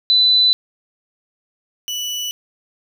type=tone pair in turn; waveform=sine / 30% pulse; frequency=3997 / 2962 Hz; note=B7 / F#7; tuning=+20 / +1 cents; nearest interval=perfect fourth; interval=519 cents; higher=first; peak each=-10 / -19 dBFS; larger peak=first; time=0.1-0.53 / 1.88-2.31 s; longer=neither; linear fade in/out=0 ms; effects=none